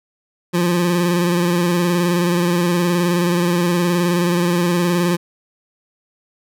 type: tone with vibrato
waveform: 25% pulse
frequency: 174.7 Hz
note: F3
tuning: 1 cent sharp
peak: -11 dBFS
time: 0.53-5.17 s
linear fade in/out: 20 ms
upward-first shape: square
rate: 19 Hz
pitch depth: 32 cents each way
effects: none